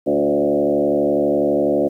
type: tone with frequency modulation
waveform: sine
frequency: 435.8 Hz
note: A4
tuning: 17 cents flat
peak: -14 dBFS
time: 0.06-1.89 s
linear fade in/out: 20 ms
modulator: 72.1 Hz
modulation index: 2.7
effects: 9-bit